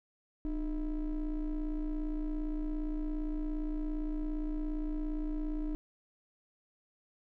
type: ring-modulated tone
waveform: triangle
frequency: 165.7 Hz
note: E3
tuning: 9 cents sharp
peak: -27 dBFS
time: 0.45-5.75 s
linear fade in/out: 0 ms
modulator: 137 Hz
effects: none